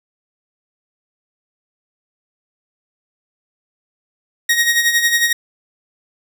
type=tone with tremolo; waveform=sawtooth; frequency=1879 Hz; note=A#6; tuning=13 cents sharp; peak=-7 dBFS; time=4.49-5.33 s; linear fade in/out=5 ms; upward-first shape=sine; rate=11 Hz; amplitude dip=60%; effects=none